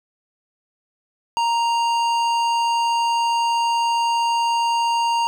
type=tone with hard clipping; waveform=sine; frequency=932.3 Hz; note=A#5; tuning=in tune; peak=-19 dBFS; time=1.37-5.27 s; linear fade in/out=0 ms; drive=13 dB; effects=none